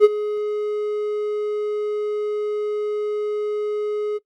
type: tone with ADSR envelope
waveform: triangle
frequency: 420 Hz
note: G#4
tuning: 19 cents sharp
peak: -3 dBFS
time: 0-4.19 s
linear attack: 44 ms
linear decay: 32 ms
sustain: -16 dB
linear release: 26 ms
effects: noise-tail reverb RT60 0.1 s tail -21 dB re dry + Opus 24 kbps